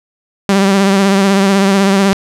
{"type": "tone with vibrato", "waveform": "sawtooth", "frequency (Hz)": 196, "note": "G3", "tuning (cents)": 0, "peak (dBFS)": -4, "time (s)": [0.49, 2.13], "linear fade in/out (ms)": 0, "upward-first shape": "triangle", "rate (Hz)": 16, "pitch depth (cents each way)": 50, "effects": ["low-pass 9000 Hz 12 dB/octave"]}